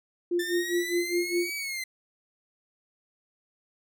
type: tone with tremolo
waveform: sine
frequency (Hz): 349.2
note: F4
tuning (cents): 0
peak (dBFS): -22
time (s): 0.31-1.5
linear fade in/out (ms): 5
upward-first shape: sine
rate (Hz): 4.9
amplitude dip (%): 90
type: linear two-way sweep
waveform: sawtooth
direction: up then down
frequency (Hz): 1766 to 2293 to 2047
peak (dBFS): -28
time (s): 0.39-1.84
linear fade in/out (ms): 5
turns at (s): 1.55
effects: none